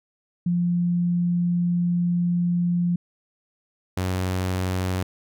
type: tone pair in turn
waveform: sine / sawtooth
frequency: 174.61 / 92.5 Hz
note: F3 / F#2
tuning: 0 / 0 cents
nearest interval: major seventh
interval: 1100 cents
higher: first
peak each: -19 dBFS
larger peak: neither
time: 0.46-2.96 / 3.97-5.03 s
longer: first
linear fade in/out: 5 ms
effects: none